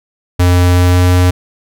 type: tone with pitch glide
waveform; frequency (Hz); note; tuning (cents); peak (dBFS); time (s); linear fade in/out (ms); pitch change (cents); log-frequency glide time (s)
square; 89.1 to 89.88; F2 to F#2; +35 to -50; -7; 0.39-1.31; 10; +15; 0.66-1.09
effects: none